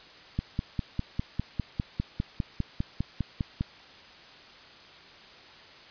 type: click train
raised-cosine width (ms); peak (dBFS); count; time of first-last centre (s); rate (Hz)
5; -15; 17; 0.39-3.609; 4.97
effects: white hiss -50 dBFS RMS until 5.9 s + resampled to 11025 Hz